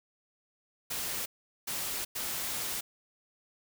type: noise bursts at uneven times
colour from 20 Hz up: white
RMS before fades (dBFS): -35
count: 3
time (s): 0.9-1.26 / 1.67-2.05 / 2.15-2.81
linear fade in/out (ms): 10
effects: none